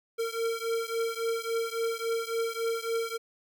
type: beating tone pair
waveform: square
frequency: 456 / 459.6 Hz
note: A#4 / A#4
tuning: -38 / -25 cents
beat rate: 3.6 Hz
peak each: -32 / -33 dBFS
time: 0.18-3.18 s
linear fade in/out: 20 ms
effects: none